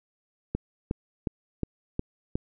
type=click train; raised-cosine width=3 ms; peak=-14 dBFS; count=6; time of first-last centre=0.55-2.355 s; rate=2.77 Hz; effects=none